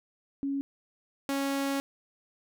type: tone pair in turn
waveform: sine / sawtooth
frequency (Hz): 277.2 / 276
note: C#4 / C#4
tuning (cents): 0 / -7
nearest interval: unison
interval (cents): 7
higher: first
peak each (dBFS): -28 / -24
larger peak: second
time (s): 0.43-0.61 / 1.29-1.8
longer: second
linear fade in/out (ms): 0
effects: none